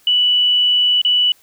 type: tone with dropouts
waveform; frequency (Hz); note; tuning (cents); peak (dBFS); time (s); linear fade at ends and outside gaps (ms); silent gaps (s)
sine; 2960; F#7; 0; -11; 0.07-1.32; 2; 1.016-1.049
effects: white hiss -53 dBFS RMS until 1.42 s